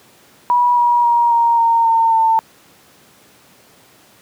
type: tone with pitch steps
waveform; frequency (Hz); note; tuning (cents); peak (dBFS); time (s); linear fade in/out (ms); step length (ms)
sine; 972 / 959.2 / 946.5 / 934 / 921.7 / 909.5 / 897.5; B5 / A#5 / A#5 / A#5 / A#5 / A#5 / A5; -28 / +49 / +26 / +3 / -20 / -43 / +34; -10; 0.5-2.39; 0; 270
effects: pink hiss -48 dBFS RMS until 4.21 s + high-pass 150 Hz 12 dB/octave